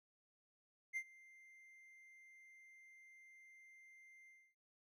triangle tone with ADSR envelope, 2093 Hz, C7, in tune, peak -36 dBFS, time 0.93-4.55 s, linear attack 36 ms, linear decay 65 ms, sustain -23 dB, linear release 270 ms, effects none

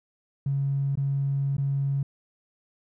triangle tone with dropouts, 138.59 Hz, C#3, in tune, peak -19 dBFS, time 0.46-2.03 s, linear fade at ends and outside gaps 5 ms, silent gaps 0.955-0.973 / 1.568-1.581 s, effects tanh soft clip ceiling -21 dBFS

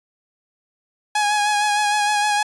sawtooth tone with vibrato, 833 Hz, G#5, 5 cents sharp, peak -13 dBFS, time 1.15-2.43 s, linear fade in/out 5 ms, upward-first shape sine, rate 6.5 Hz, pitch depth 27 cents each way, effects resampled to 24000 Hz

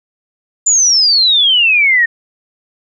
sine exponential sweep, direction down, 7180 to 1821 Hz, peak -7 dBFS, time 0.66-2.06 s, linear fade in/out 10 ms, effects none

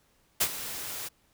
white noise with ADSR envelope, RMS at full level -23 dBFS, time 0.4-1.09 s, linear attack 14 ms, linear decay 66 ms, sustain -14 dB, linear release 17 ms, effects pink hiss -67 dBFS RMS until 1.33 s

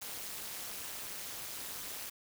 white noise with amplitude modulation, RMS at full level -39 dBFS, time 0.01-2.1 s, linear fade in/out 10 ms, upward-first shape sine, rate 212 Hz, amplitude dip 90%, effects none

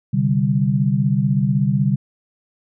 sine chord, C suspended second, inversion none, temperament equal, 130.81 / 146.83 / 196 Hz, C3 / D3 / G3, 0 / 0 / 0 cents, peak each -19 dBFS, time 0.13-1.96 s, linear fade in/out 10 ms, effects none

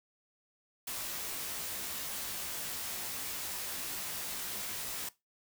white noise with comb filter, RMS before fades -39 dBFS, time 0.87-5.09 s, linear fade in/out 5 ms, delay 17 ms, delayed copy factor -0.65, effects noise-tail reverb RT60 0.2 s tail -18 dB re dry

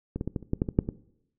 clicks, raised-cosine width 3 ms, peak -18 / -17 / -17 / -16 / -30 / -12 / -11 / -17 / -6 / -17 dBFS, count 10, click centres 0.16 / 0.211 / 0.276 / 0.362 / 0.427 / 0.534 / 0.619 / 0.688 / 0.789 / 0.889 s, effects noise-tail reverb RT60 0.8 s tail -20 dB re dry

